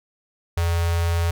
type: tone with notch filter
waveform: square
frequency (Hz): 84.8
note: E2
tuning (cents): +50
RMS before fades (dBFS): -21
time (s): 0.57-1.31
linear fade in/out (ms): 5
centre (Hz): 250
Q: 0.98
effects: none